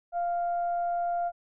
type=tone with frequency modulation; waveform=sine; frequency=695 Hz; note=F5; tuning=9 cents flat; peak=-26 dBFS; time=0.12-1.32 s; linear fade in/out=50 ms; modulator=702 Hz; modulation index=0.22; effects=none